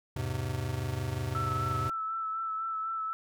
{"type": "chord", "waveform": "square", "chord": "E augmented", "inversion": "none", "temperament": "just", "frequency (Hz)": [82.41, 103.01, 128.76], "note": ["E2", "G#2", "B#2"], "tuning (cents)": [0, -14, -27], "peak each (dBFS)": [-39, -36, -35], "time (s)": [0.16, 1.9], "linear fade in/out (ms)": 5}
{"type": "tone with vibrato", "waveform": "sine", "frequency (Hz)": 1318.5, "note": "E6", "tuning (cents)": 0, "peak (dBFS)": -31, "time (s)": [1.35, 3.13], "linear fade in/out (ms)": 0, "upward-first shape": "sine", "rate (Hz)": 4, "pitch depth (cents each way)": 23}
{"effects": []}